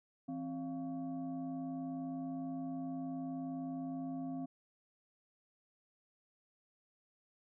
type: tone with frequency modulation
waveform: sine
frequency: 264.2 Hz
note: C4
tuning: 17 cents sharp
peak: -38 dBFS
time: 0.28-4.46 s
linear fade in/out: 10 ms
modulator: 429 Hz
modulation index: 0.66
effects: none